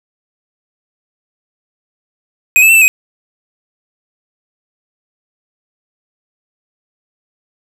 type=tone with pitch steps; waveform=square; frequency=2507 / 2610 / 2685 / 2644 / 2519 Hz; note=D#7 / E7 / E7 / E7 / D#7; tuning=+12 / -18 / +31 / +5 / +21 cents; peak=-5 dBFS; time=2.56-2.88 s; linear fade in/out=0 ms; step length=64 ms; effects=none